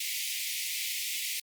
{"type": "high-pass noise", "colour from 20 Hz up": "pink", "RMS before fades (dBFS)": -34, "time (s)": [0, 1.4], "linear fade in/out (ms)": 5, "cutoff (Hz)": 2000, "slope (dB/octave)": 96, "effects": ["Opus 48 kbps"]}